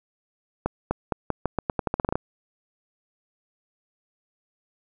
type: accelerating click train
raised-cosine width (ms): 1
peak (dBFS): -9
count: 15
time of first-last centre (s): 0.66-2.155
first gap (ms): 250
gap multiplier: 0.85
effects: none